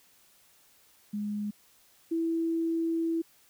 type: tone pair in turn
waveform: sine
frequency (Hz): 207.7 / 329.7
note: G#3 / E4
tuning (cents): 0 / 0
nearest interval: minor sixth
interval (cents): 800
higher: second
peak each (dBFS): -30 / -26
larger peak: second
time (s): 1.13-1.51 / 2.11-3.22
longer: second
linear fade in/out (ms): 10
effects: white hiss -62 dBFS RMS until 3.49 s